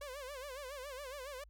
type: tone with vibrato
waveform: sawtooth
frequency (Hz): 544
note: C#5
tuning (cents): -33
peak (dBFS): -40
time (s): 0.01-1.44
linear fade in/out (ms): 5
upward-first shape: sine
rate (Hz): 7.2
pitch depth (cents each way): 140
effects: added 52 Hz sine -57 dBFS peak until 1.49 s